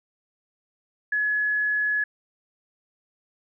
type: tone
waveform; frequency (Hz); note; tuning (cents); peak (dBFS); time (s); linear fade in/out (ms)
sine; 1696; G#6; +36; -21; 1.12-2.04; 5
effects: none